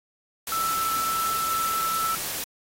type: tone in noise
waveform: sine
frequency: 1323 Hz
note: E6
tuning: 6 cents sharp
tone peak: -24 dBFS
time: 0.52-2.15 s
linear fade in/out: 2 ms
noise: white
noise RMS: -31 dBFS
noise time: 0.47-2.44 s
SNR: +4 dB
effects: AAC 48 kbps